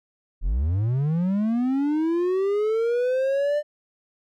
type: linear sweep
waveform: triangle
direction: up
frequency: 34.65 to 600 Hz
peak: -18 dBFS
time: 0.41-3.63 s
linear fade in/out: 50 ms
effects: none